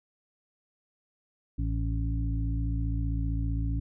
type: harmonic tone with a mistuned harmonic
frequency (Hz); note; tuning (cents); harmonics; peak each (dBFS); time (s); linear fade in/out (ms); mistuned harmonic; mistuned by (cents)
55.8; A1; +25; 1 / 2 / 3 / 5; -28 / -32 / -39 / -37; 1.58-3.8; 10; 1; +19
effects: none